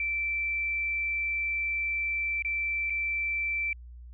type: tone with dropouts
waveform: sine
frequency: 2335 Hz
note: D7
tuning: 11 cents flat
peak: -27 dBFS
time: 0-3.73 s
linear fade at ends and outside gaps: 2 ms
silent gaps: 2.423-2.448 / 2.899-2.903 s
effects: added 60 Hz sine -43 dBFS peak until 4.13 s

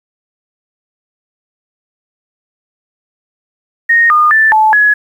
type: tone with pitch steps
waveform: sine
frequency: 1858 / 1219 / 1764 / 868 / 1686 Hz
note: A#6 / D#6 / A6 / A5 / G#6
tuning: -6 / -36 / +4 / -24 / +26 cents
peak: -5 dBFS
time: 3.89-4.94 s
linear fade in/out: 10 ms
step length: 210 ms
effects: 7-bit

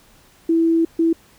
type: tone bursts at uneven times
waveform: sine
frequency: 329.6 Hz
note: E4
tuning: in tune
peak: -13 dBFS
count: 2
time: 0.49-0.85 / 0.99-1.13 s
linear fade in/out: 5 ms
effects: pink hiss -52 dBFS RMS until 1.38 s

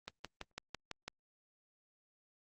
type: click train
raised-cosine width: 0.2 ms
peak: -24 dBFS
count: 7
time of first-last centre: 0.08-1.08 s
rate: 6 Hz
effects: Opus 24 kbps

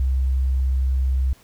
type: tone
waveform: sine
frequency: 65.41 Hz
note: C2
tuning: in tune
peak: -17 dBFS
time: 0-1.33 s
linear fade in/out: 0 ms
effects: pink hiss -53 dBFS RMS until 1.43 s

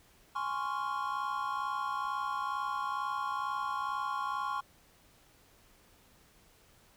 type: chord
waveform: triangle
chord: Db major seventh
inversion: second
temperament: equal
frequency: 830.6 / 1046.5 / 1108.7 / 1396.9 Hz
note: Ab5 / C6 / Db6 / F6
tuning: 0 / 0 / 0 / 0 cents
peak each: -38 / -35 / -34 / -40 dBFS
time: 0.35-4.61 s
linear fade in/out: 10 ms
effects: pink hiss -63 dBFS RMS until 6.96 s

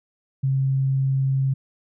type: tone with vibrato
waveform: sine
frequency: 134.6 Hz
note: C3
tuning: 49 cents sharp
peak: -18 dBFS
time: 0.43-1.54 s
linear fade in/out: 10 ms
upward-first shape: sine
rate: 20 Hz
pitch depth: 15 cents each way
effects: none

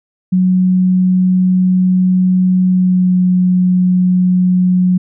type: tone with pitch glide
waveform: sine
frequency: 184.1 to 182.09 Hz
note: F#3 to F#3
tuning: -8 to -27 cents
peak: -8 dBFS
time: 0.32-4.98 s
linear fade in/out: 10 ms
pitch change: -19 cents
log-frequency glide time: 2.66-3.19 s
effects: none

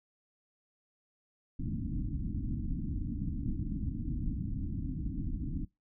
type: low-pass noise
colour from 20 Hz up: pink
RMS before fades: -35 dBFS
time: 1.59-5.65 s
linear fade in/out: 10 ms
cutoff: 310 Hz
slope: 96 dB/octave
effects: noise-tail reverb RT60 0.2 s tail -22 dB re dry

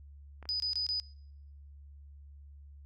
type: clicks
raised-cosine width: 0.5 ms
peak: -34 dBFS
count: 2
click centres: 0.427 / 0.455 s
type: tone bursts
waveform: sine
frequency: 4978 Hz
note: D#8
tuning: in tune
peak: -30 dBFS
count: 4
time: 0.49-0.999 s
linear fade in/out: 0 ms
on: 110 ms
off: 23 ms
effects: noise-tail reverb RT60 0.8 s tail -25 dB re dry + added 71 Hz sine -49 dBFS peak until 2.85 s

